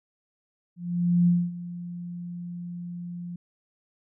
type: tone with ADSR envelope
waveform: sine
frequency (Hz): 174.61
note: F3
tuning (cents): 0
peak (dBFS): -16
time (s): 0.76-3.36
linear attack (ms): 510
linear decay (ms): 240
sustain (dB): -17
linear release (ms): 4
effects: none